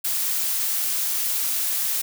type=noise; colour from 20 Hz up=blue; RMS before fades=-24 dBFS; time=0.04-2.02 s; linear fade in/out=10 ms; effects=none